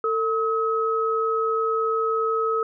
sine tone pair together, 448.6 / 1279.1 Hz, A4 / D#6, +34 / +47 cents, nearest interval octave + tritone, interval 1813 cents, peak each -23 dBFS, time 0.04-2.63 s, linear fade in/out 2 ms, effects none

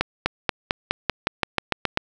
accelerating click train, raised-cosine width 0.3 ms, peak -3 dBFS, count 12, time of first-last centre 0.01-1.974 s, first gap 250 ms, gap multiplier 0.93, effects none

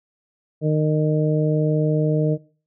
harmonic tone, 153.5 Hz, D#3, 23 cents flat, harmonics 1 / 2 / 3 / 4, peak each -18 / -25 / -23 / -27 dBFS, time 0.61-2.38 s, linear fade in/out 50 ms, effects noise-tail reverb RT60 0.4 s tail -20 dB re dry

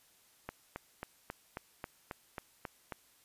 click train, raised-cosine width 0.5 ms, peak -24 dBFS, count 10, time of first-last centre 0.49-2.922 s, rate 3.7 Hz, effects white hiss -66 dBFS RMS until 3.24 s + resampled to 32000 Hz

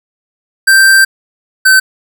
square tone pair in turn, 1568 / 1536.6 Hz, G6 / G6, 0 / -35 cents, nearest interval unison, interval 35 cents, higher first, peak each -4 dBFS, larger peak neither, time 0.67-1.05 / 1.65-1.8 s, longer first, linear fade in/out 10 ms, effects none

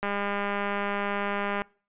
click train, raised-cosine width 0.5 ms, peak -15 dBFS, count 322, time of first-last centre 0.03-1.619 s, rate 202 Hz, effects noise-tail reverb RT60 0.4 s tail -24 dB re dry + resampled to 8000 Hz

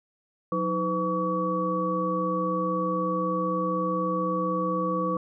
sine tone cluster, 180.7 / 315.7 / 505 / 1134 Hz, F#3 / D#4 / B4 / C#6, -41 / +25 / +39 / +39 cents, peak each -30 / -32 / -29 / -28 dBFS, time 0.52-5.17 s, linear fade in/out 2 ms, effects none

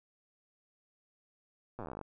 slowing click train, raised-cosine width 1 ms, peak -28 dBFS, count 17, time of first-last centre 1.79-2.013 s, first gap 8 ms, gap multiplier 1.07, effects none

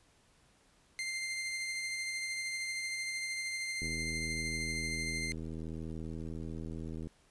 sawtooth tone with tremolo, 2093 Hz, C7, in tune, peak -31 dBFS, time 0.99-5.32 s, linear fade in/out 0 ms, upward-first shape sine, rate 13 Hz, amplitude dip 25%
click train, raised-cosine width 3 ms, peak -30 dBFS, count 263, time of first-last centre 3.82-7.071 s, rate 80.6 Hz
effects pink hiss -67 dBFS RMS until 7.3 s + resampled to 24000 Hz

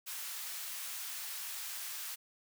white high-pass noise, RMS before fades -42 dBFS, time 0.06-2.16 s, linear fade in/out 20 ms, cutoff 1100 Hz, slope 12 dB/octave, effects none

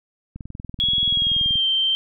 click train, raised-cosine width 5 ms, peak -21 dBFS, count 26, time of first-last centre 0.36-1.556 s, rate 20.9 Hz
sine tone with pitch glide, 3338 to 3133 Hz, G#7 to G7, +8 to -2 cents, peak -17 dBFS, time 0.8-1.95 s, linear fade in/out 0 ms, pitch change -110 cents, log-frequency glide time 1.07-1.67 s
effects none

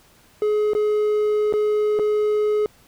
triangle tone with dropouts, 422.4 Hz, G#4, 29 cents sharp, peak -15 dBFS, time 0.42-2.66 s, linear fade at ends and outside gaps 1 ms, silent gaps 0.734-0.75 / 1.526-1.537 / 1.99-1.995 s, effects pink hiss -54 dBFS RMS until 2.87 s

